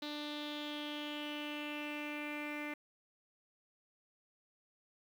sawtooth tone with low-pass filter sweep, 296.4 Hz, D4, 16 cents sharp, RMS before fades -42 dBFS, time 0.02-2.74 s, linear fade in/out 5 ms, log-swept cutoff 3900 to 2200 Hz, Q 6, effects 10-bit

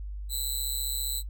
10% pulse tone with amplitude modulation, 4000 Hz, B7, 21 cents sharp, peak -18 dBFS, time 0.29-1.23 s, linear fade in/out 50 ms, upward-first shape sine, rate 135 Hz, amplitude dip 95%, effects noise-tail reverb RT60 0.1 s tail -17 dB re dry + added 50 Hz sine -34 dBFS peak until 1.29 s

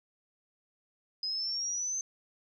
sine exponential sweep, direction up, 5010 to 6272 Hz, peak -31 dBFS, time 1.23-2.01 s, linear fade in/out 2 ms, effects 12-bit

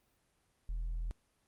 sine tone with tanh clipping, 41.2 Hz, E1, in tune, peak -35 dBFS, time 0.69-1.11 s, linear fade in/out 0 ms, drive 1 dB, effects pink hiss -75 dBFS RMS until 1.47 s + Opus 32 kbps

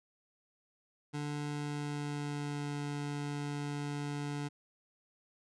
25% pulse tone with pitch glide, 146.83 to 144.98 Hz, D3 to D3, 0 to -22 cents, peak -32 dBFS, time 1.13-4.49 s, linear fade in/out 20 ms, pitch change -22 cents, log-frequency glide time 1.47-2.76 s, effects resampled to 22050 Hz

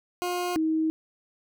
20% pulse / sine tone pair in turn, 356.2 / 317.3 Hz, F4 / D#4, +34 / +34 cents, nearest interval major second, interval 200 cents, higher first, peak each -22 dBFS, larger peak neither, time 0.22-0.56 / 0.56-0.9 s, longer neither, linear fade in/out 0 ms, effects none

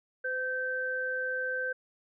sine tone pair together, 511 / 1551.7 Hz, C5 / G6, -41 / -18 cents, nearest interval octave + perfect fifth, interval 1923 cents, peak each -35 / -31 dBFS, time 0.24-1.73 s, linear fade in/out 10 ms, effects none

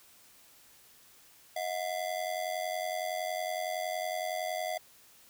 square ring-modulated tone, 679 Hz, F5, 49 cents flat, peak -30 dBFS, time 1.56-4.78 s, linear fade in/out 5 ms, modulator 45.4 Hz, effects white hiss -59 dBFS RMS until 5.29 s

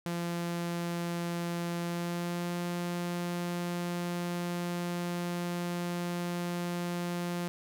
sawtooth tone with pitch glide, 171.9 to 174.7 Hz, F3 to F3, -27 to +1 cents, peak -28 dBFS, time 0.06-7.48 s, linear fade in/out 0 ms, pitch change +28 cents, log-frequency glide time 1.82-2.56 s, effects none

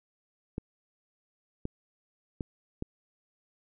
clicks, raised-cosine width 3 ms, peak -20 dBFS, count 4, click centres 0.581 / 1.654 / 2.408 / 2.824 s, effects none

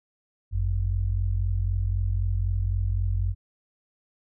sine tone pair together, 49.42 / 93.3 Hz, G1 / F#2, +15 / +15 cents, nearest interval major seventh, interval 1100 cents, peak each -25 dBFS, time 0.51-3.35 s, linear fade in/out 50 ms, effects none

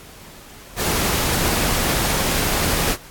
pink noise, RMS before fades -20 dBFS, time 0.76-2.97 s, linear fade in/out 50 ms, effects pink hiss -42 dBFS RMS until 3.1 s + AAC 64 kbps

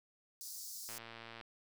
pink high-pass noise, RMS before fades -47 dBFS, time 0.41-0.98 s, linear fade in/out 0 ms, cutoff 4600 Hz, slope 48 dB/octave
click train, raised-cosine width 0.3 ms, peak -33 dBFS, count 61, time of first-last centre 0.89-1.412 s, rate 115 Hz
effects none

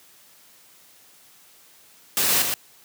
white noise with echo, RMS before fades -21 dBFS, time 2.17-2.42 s, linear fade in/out 0 ms, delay 120 ms, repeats 1, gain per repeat -4 dB, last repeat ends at 2.54 s, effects white hiss -53 dBFS RMS until 2.84 s + high-pass 100 Hz 12 dB/octave

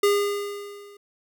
square tone with level ramp, 406.7 Hz, G#4, 36 cents flat, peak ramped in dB -16 to -46 dBFS, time 0.03-0.97 s, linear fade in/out 5 ms, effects none

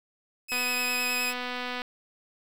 sawtooth tone with vibrato, 2537 Hz, D#7, 33 cents sharp, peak -24 dBFS, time 0.48-1.34 s, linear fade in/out 50 ms, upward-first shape sine, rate 9.8 Hz, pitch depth 24 cents each way
click train, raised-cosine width 0.3 ms, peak -18 dBFS, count 323, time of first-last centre 0.52-1.818 s, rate 248 Hz
effects 8-bit

